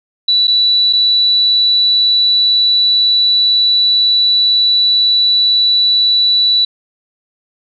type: tone with dropouts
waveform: sine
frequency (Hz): 3951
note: B7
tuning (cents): 0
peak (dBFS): -8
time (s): 0.28-6.65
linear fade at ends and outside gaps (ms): 5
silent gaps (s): 0.472-0.478 / 0.928-0.932
effects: none